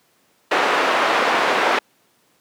pink band-pass noise, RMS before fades -18 dBFS, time 0.51-1.79 s, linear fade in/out 5 ms, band 510 to 2200 Hz, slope 12 dB/octave, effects pink hiss -60 dBFS RMS until 2.4 s + high-pass 200 Hz 12 dB/octave

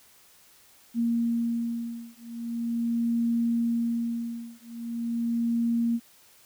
sine beating tone pair, 233.1 / 233.51 Hz, A#3 / A#3, 0 / +3 cents, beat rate 0.41 Hz, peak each -28 dBFS, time 0.94-6 s, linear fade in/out 50 ms, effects white hiss -57 dBFS RMS until 6.45 s

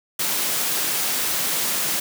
white high-pass noise, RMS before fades -23 dBFS, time 0.19-2 s, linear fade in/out 5 ms, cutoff 120 Hz, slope 48 dB/octave, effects none

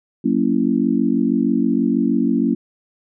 sine chord, F# dominant seventh, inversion none, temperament just, 185 / 231.2 / 277.5 / 333 Hz, F#3 / A#3 / C#4 / E4, 0 / -14 / +2 / +18 cents, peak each -23 / -18 / -19 / -23 dBFS, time 0.24-2.55 s, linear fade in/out 10 ms, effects none

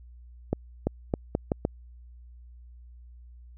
accelerating click train, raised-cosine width 2 ms, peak -11 dBFS, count 6, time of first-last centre 0.53-1.651 s, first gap 340 ms, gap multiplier 0.79, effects added 60 Hz sine -46 dBFS peak until 3.57 s

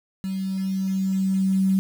sine tone with level ramp, 191.1 Hz, G3, 44 cents flat, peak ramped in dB -25 to -16 dBFS, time 0.24-1.79 s, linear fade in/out 0 ms, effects 7-bit

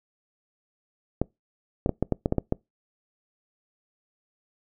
clicks, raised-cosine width 2 ms, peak -9 dBFS, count 9, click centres 1.216 / 1.861 / 1.893 / 2.026 / 2.123 / 2.259 / 2.324 / 2.383 / 2.524 s, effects noise-tail reverb RT60 0.2 s tail -25 dB re dry

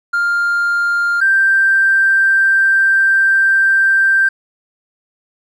triangle tone pair in turn, 1400 / 1571.4 Hz, F6 / G6, +4 / +4 cents, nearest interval major second, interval 200 cents, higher second, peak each -10 / -5 dBFS, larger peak second, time 0.13-1.21 / 1.21-4.29 s, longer second, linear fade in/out 10 ms, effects tanh soft clip ceiling -7 dBFS

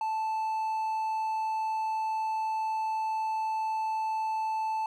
triangle tone, 878 Hz, A5, 4 cents flat, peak -26 dBFS, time 0.01-4.86 s, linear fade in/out 2 ms, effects none

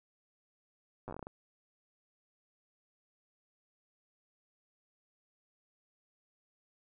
slowing click train, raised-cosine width 1 ms, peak -29 dBFS, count 10, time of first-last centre 1.08-1.269 s, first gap 8 ms, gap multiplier 1.23, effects none

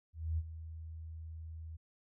sine tone with ADSR envelope, 80.5 Hz, E2, 41 cents flat, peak -30 dBFS, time 0.13-1.77 s, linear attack 250 ms, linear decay 44 ms, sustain -13 dB, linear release 13 ms, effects none

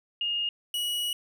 sine / 45% pulse tone pair in turn, 2844 / 2916 Hz, F7 / F#7, +31 / -26 cents, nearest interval unison, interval 43 cents, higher second, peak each -26 / -27 dBFS, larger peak first, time 0.21-0.49 / 0.74-1.13 s, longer second, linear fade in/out 2 ms, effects none

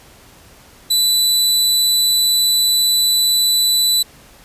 sawtooth tone, 3979 Hz, B7, 12 cents sharp, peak -9 dBFS, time 0.9-4.03 s, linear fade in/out 10 ms, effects pink hiss -45 dBFS RMS until 4.44 s + resampled to 32000 Hz

